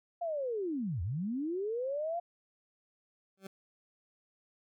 sine linear two-way sweep, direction down then up, 705 to 77.78 to 705 Hz, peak -32 dBFS, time 0.21-2.2 s, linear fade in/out 10 ms, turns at 1.02 s
20% pulse tone with exponential growth, 192.9 Hz, G3, 28 cents flat, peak -35 dBFS, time 3.37-3.47 s, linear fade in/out 5 ms, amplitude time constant 20 ms
effects none

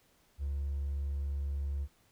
triangle tone with hard clipping, 70.2 Hz, C#2, 22 cents sharp, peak -32 dBFS, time 0.38-1.88 s, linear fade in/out 50 ms, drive 3 dB, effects pink hiss -68 dBFS RMS until 2.11 s

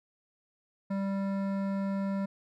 sine tone with hard clipping, 196 Hz, G3, in tune, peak -31 dBFS, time 0.9-2.26 s, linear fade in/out 10 ms, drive 14 dB, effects none

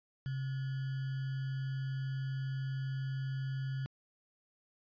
sine tone with sample-and-hold, 133.7 Hz, C3, 38 cents sharp, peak -34 dBFS, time 0.26-3.86 s, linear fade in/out 0 ms, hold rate 1575 Hz, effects resampled to 11025 Hz

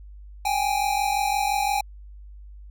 square tone pair together, 784.8 / 830.6 Hz, G5 / G#5, +2 / 0 cents, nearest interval minor second, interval 98 cents, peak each -25 dBFS, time 0.45-1.81 s, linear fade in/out 5 ms, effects added 50 Hz sine -40 dBFS peak until 2.7 s

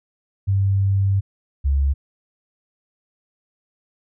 sine tone pair in turn, 98 / 69.3 Hz, G2 / C#2, 0 / 0 cents, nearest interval tritone, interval 600 cents, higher first, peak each -15 / -15 dBFS, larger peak neither, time 0.47-1.21 / 1.64-1.94 s, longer first, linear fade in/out 20 ms, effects none

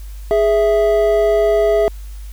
triangle tone pair together, 415.3 / 659.3 Hz, G#4 / E5, 0 / 0 cents, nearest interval minor sixth, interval 800 cents, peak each -12 dBFS, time 0.31-1.88 s, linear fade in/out 0 ms, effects added 50 Hz sine -28 dBFS peak until 2.32 s + white hiss -47 dBFS RMS until 2.32 s

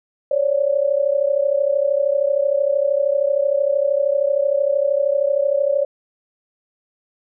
sine tone pair together, 547 / 580 Hz, C#5 / D5, -23 / -22 cents, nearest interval minor second, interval 101 cents, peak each -18 dBFS, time 0.31-5.85 s, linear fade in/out 5 ms, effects none

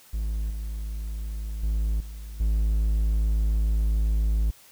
triangle tone with level steps, 53.6 Hz, A1, 45 cents flat, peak -23 / -27 / -20 / -33 / -18 dBFS, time 0.13-4.51 s, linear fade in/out 10 ms, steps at 0.5 / 1.63 / 2 / 2.4 s, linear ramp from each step 5 ms, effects white hiss -53 dBFS RMS until 4.71 s

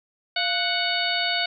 harmonic tone with a mistuned harmonic, 740 Hz, F#5, in tune, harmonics 1 / 2 / 3 / 4 / 5 / 6, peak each -29 / -29 / -29 / -29 / -29 / -29 dBFS, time 0.36-1.46 s, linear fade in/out 5 ms, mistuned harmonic 1, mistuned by -110 cents, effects none

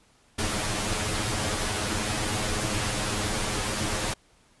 pink noise with comb filter, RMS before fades -28 dBFS, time 0.38-4.14 s, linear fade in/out 10 ms, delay 9.5 ms, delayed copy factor +0.95, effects pink hiss -61 dBFS RMS until 4.6 s + resampled to 24000 Hz

